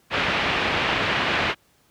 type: low-pass noise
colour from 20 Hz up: white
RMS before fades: -23 dBFS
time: 0.1-1.55 s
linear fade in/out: 50 ms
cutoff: 3000 Hz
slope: 24 dB/octave
effects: pink hiss -61 dBFS RMS until 1.9 s + high-pass 60 Hz 12 dB/octave